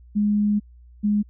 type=tone pair in turn; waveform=sine; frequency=207.7 / 207.7 Hz; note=G#3 / G#3; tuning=0 / 0 cents; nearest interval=unison; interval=0 cents; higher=neither; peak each=-17 dBFS; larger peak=neither; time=0.15-0.6 / 1.03-1.23 s; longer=first; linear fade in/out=20 ms; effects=added 60 Hz sine -45 dBFS peak until 1.29 s